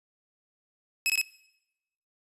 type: tone bursts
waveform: sawtooth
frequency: 2572 Hz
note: E7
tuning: 43 cents flat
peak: -20 dBFS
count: 3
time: 1.06-1.214 s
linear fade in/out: 0 ms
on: 38 ms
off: 20 ms
effects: noise-tail reverb RT60 0.9 s tail -22 dB re dry + resampled to 32000 Hz

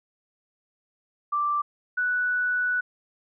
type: tone pair in turn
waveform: sine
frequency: 1174.7 / 1480 Hz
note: D6 / F#6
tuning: 0 / 0 cents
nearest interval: major third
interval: 400 cents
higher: second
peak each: -22 dBFS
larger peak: neither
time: 1.32-1.62 / 1.97-2.81 s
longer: second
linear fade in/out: 10 ms
effects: none

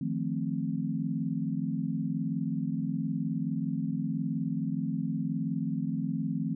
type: chord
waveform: sine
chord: F dominant seventh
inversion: third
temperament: equal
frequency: 155.56 / 174.61 / 220 / 261.6 Hz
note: Eb3 / F3 / A3 / C4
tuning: 0 / 0 / 0 / 0 cents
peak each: -34 dBFS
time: 0.01-6.55 s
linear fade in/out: 5 ms
effects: none

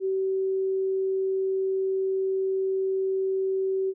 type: tone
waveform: sine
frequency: 382.5 Hz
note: G4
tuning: 42 cents flat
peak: -23 dBFS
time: 0-3.94 s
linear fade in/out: 50 ms
effects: none

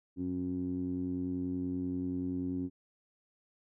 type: tone with low-pass filter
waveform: 15% pulse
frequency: 90.4 Hz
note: F#2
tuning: 40 cents flat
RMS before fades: -35 dBFS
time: 0.16-2.7 s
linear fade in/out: 50 ms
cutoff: 290 Hz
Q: 5.2
effects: none

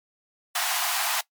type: high-pass noise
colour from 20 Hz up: pink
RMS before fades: -26 dBFS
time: 0.55-1.21 s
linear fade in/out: 5 ms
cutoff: 680 Hz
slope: 96 dB/octave
effects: noise-tail reverb RT60 0.1 s tail -19 dB re dry + MP3 96 kbps

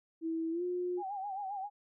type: tone with pitch glide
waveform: sine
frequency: 326.2 to 357.8 Hz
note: E4 to F4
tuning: -18 to +42 cents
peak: -32 dBFS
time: 0.21-1.03 s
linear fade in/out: 50 ms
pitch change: +160 cents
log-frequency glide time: 0.51-0.63 s
type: tone with vibrato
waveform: sine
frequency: 791 Hz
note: G5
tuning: 15 cents sharp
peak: -36 dBFS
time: 0.97-1.7 s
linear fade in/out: 50 ms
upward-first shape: sine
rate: 7.5 Hz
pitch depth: 85 cents each way
effects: none

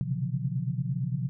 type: tone cluster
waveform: sine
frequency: 123.8 / 132.8 / 141.5 / 168.7 / 180.1 Hz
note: B2 / C3 / C#3 / E3 / F#3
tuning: +5 / +26 / +36 / +40 / -46 cents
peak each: -32 / -35 / -32 / -36 / -36 dBFS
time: 0.01-1.29 s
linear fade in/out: 0 ms
effects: none

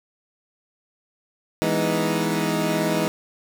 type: chord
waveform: 20% pulse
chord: E major seventh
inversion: none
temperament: equal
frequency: 164.81 / 207.7 / 246.9 / 311.1 Hz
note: E3 / G#3 / B3 / D#4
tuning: 0 / 0 / 0 / 0 cents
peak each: -20 / -21 / -25 / -21 dBFS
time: 1.62-3.08 s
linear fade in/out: 0 ms
effects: none

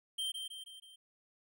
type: tone with echo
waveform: square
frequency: 3146 Hz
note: G7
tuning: 6 cents sharp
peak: -35 dBFS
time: 0.18-0.32 s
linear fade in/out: 10 ms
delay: 160 ms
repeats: 4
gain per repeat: -5 dB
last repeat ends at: 0.96 s
effects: none

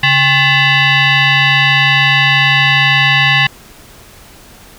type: tone with frequency modulation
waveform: sine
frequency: 138.9 Hz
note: C#3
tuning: 4 cents sharp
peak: -7 dBFS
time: 0.03-3.47 s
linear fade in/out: 5 ms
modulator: 939 Hz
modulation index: 3.3
effects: pink hiss -39 dBFS RMS until 4.78 s

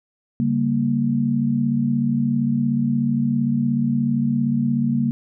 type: chord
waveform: sine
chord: G diminished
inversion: second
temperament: equal with one note detuned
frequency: 139.96 / 196 / 233.1 Hz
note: Db3 / G3 / Bb3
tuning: +17 / 0 / 0 cents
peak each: -23 / -25 / -19 dBFS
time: 0.4-5.11 s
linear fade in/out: 0 ms
effects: none

